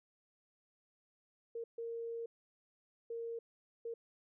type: tone bursts at uneven times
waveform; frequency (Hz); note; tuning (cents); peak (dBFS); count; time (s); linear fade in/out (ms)
sine; 462.7; A#4; -13; -39; 4; 1.55-1.64 / 1.78-2.26 / 3.1-3.39 / 3.85-3.94; 5
effects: none